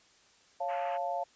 sine chord, Db augmented, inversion none, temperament equal, 554.4 / 698.5 / 880 Hz, Db5 / F5 / A5, 0 / 0 / 0 cents, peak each -37 / -33 / -37 dBFS, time 0.6-1.24 s, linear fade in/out 10 ms
pink band-pass noise, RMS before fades -46 dBFS, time 0.68-0.98 s, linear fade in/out 20 ms, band 950 to 2900 Hz, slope 96 dB/octave
effects white hiss -63 dBFS RMS until 1.35 s + resampled to 16000 Hz

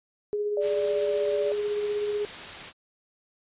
sine tone with tremolo, 415.3 Hz, G#4, in tune, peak -24 dBFS, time 0.33-2.25 s, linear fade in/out 0 ms, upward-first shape sine, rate 16 Hz, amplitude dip 30%
sine tone with pitch glide, 587.3 to 582.2 Hz, D5 to D5, 0 to -15 cents, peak -26 dBFS, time 0.57-1.52 s, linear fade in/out 2 ms, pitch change -15 cents, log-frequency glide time 0.77-1.36 s
white noise, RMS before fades -38 dBFS, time 0.6-2.73 s, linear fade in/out 50 ms
effects resampled to 8000 Hz

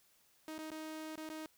sawtooth tone with dropouts, 313.4 Hz, D#4, 13 cents sharp, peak -39 dBFS, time 0.48-1.46 s, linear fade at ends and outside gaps 1 ms, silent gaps 0.581-0.587 / 0.705-0.716 / 1.156-1.177 / 1.291-1.299 s, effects white hiss -70 dBFS RMS until 1.57 s

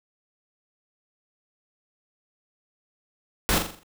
pink noise with echo, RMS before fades -22 dBFS, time 3.49-3.58 s, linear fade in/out 0 ms, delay 42 ms, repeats 6, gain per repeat -6 dB, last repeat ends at 3.832 s, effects none

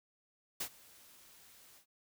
white noise with ADSR envelope, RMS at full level -36 dBFS, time 0.6-1.86 s, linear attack 8 ms, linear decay 77 ms, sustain -24 dB, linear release 94 ms, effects none

